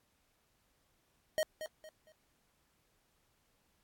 square tone with echo, 625 Hz, D#5, 8 cents sharp, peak -30 dBFS, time 1.38-1.43 s, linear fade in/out 0 ms, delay 230 ms, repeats 3, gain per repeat -10 dB, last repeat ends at 2.12 s, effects pink hiss -75 dBFS RMS until 3.83 s + AAC 64 kbps

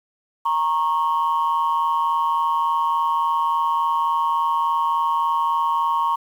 sine tone pair together, 932.3 / 1095.8 Hz, A#5 / C#6, 0 / -20 cents, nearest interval minor third, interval 280 cents, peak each -19 dBFS, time 0.45-6.16 s, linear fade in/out 10 ms, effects tanh soft clip ceiling -13 dBFS + 8-bit

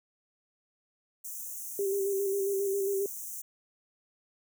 white high-pass noise, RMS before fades -40 dBFS, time 1.24-3.42 s, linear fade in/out 10 ms, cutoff 5900 Hz, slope 96 dB/octave
sine tone with vibrato, 394.1 Hz, G4, 9 cents sharp, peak -27 dBFS, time 1.79-3.06 s, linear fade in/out 2 ms, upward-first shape square, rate 7.4 Hz, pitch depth 28 cents each way
effects none

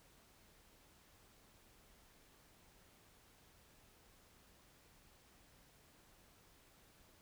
silence, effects pink hiss -67 dBFS RMS until 7.21 s

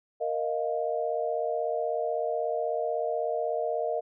sine chord, Bb suspended fourth, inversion none, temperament equal, 466.2 / 622.3 / 698.5 Hz, Bb4 / Eb5 / F5, 0 / 0 / 0 cents, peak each -31 / -30 / -32 dBFS, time 0.2-4.01 s, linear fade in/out 20 ms, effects none

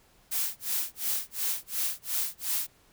blue noise with tremolo, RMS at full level -28 dBFS, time 0.31-2.67 s, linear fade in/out 10 ms, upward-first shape sine, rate 2.8 Hz, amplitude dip 100%, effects pink hiss -62 dBFS RMS until 2.92 s

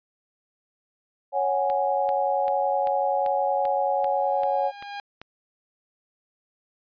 sine chord, C# suspended fourth, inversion none, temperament equal, 554.4 / 740 / 830.6 Hz, C#5 / F#5 / G#5, 0 / 0 / 0 cents, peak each -25 / -26 / -25 dBFS, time 1.32-4.72 s, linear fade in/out 50 ms
click train, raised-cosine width 0.3 ms, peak -23 dBFS, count 10, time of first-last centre 1.7-5.216 s, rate 2.56 Hz
sawtooth tone with exponential growth, 811 Hz, G#5, 41 cents flat, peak -27 dBFS, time 3.94-5 s, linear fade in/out 1 ms, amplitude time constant 230 ms
effects resampled to 11025 Hz

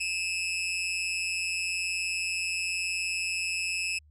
sawtooth tone with amplitude modulation, 2593 Hz, E7, 29 cents flat, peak -22 dBFS, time 0-3.99 s, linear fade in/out 10 ms, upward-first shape sine, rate 181 Hz, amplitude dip 70%, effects added 75 Hz sine -55 dBFS peak until 4.1 s + resampled to 24000 Hz

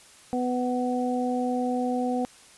harmonic tone, 248.9 Hz, B3, 14 cents sharp, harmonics 1 / 2 / 3, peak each -26 / -30 / -30 dBFS, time 0.33-2.25 s, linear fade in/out 0 ms, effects white hiss -52 dBFS RMS until 2.57 s + resampled to 24000 Hz

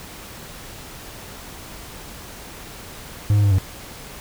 triangle tone with pitch steps, 103.9 / 103 / 100.9 / 95 Hz, G#2 / G#2 / G#2 / F#2, +1 / -14 / -49 / +46 cents, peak -11 dBFS, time 3.3-3.584 s, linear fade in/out 0 ms, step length 71 ms, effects pink hiss -38 dBFS RMS until 4.2 s

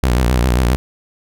sawtooth tone with vibrato, 61.74 Hz, B1, in tune, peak -8 dBFS, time 0.03-0.76 s, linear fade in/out 0 ms, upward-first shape triangle, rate 7.5 Hz, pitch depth 140 cents each way, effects none

